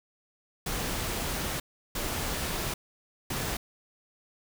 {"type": "noise bursts at uneven times", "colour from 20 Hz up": "pink", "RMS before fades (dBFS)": -32, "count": 3, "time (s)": [[0.66, 1.6], [1.95, 2.74], [3.3, 3.57]], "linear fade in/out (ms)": 5, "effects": []}